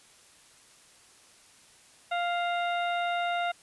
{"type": "harmonic tone with a mistuned harmonic", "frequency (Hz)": 698.5, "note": "F5", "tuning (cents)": 0, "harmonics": [1, 2, 3, 4, 5], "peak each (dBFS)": [-28, -34, -38, -40, -42], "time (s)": [2.11, 3.52], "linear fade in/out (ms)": 10, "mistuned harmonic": 5, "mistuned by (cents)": 96, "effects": ["white hiss -57 dBFS RMS until 3.62 s", "resampled to 24000 Hz"]}